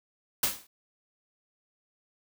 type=noise with exponential decay; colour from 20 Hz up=white; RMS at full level=-22 dBFS; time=0.43-0.67 s; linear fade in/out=5 ms; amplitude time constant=51 ms; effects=none